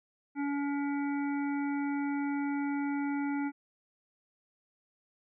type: harmonic tone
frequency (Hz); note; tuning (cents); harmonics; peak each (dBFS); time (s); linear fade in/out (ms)
283.9; C#4; +41; 1 / 3 / 5 / 7 / 8; -30 / -40 / -44 / -47 / -48; 0.35-3.52; 50
effects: none